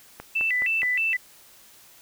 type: click train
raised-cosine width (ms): 0.5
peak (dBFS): -21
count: 4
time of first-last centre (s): 0.2-0.832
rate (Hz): 4.75
type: tone with vibrato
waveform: sine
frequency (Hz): 2300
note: D7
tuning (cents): -37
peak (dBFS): -21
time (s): 0.35-1.17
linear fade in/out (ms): 10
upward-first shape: square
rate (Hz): 3.2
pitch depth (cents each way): 250
effects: white hiss -52 dBFS RMS until 2.01 s